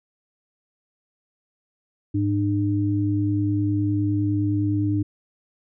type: tone pair together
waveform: sine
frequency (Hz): 103.83 / 301.6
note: G#2 / D4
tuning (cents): 0 / +46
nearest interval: octave + tritone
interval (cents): 1846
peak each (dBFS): -22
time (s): 2.14-5.03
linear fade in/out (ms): 10
effects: none